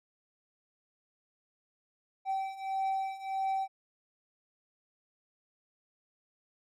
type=beating tone pair; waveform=triangle; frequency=771 / 772.6 Hz; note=G5 / G5; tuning=-29 / -25 cents; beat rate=1.6 Hz; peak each=-34 / -31 dBFS; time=2.25-3.68 s; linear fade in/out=50 ms; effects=none